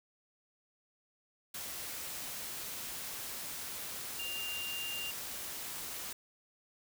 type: tone in noise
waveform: sine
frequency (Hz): 2794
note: F7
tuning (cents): 0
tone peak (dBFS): -38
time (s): 4.19-5.11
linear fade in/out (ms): 5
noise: white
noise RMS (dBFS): -42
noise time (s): 1.54-6.13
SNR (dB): +1
effects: none